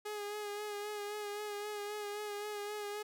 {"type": "tone with vibrato", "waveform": "sawtooth", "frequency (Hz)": 415.3, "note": "G#4", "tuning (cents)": 0, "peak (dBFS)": -35, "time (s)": [0.05, 3.03], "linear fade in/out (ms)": 10, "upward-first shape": "sine", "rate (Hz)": 3.8, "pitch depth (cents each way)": 29, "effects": []}